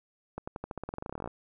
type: accelerating click train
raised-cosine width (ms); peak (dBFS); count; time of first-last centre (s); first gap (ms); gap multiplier
1; -22; 21; 0.38-1.275; 95; 0.91
effects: none